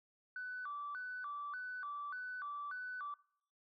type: tone with vibrato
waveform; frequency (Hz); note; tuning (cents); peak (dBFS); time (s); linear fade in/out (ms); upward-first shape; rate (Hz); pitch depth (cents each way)
sine; 1318.5; E6; 0; -40; 0.36-3.14; 2; square; 1.7; 220
effects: noise-tail reverb RT60 0.6 s tail -21 dB re dry + tanh soft clip ceiling -36 dBFS